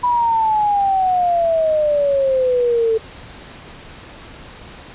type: exponential sweep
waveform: sine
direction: down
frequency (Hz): 989 to 441.4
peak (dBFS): -13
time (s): 0.03-2.98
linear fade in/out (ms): 10
effects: pink hiss -38 dBFS RMS until 4.94 s + resampled to 8000 Hz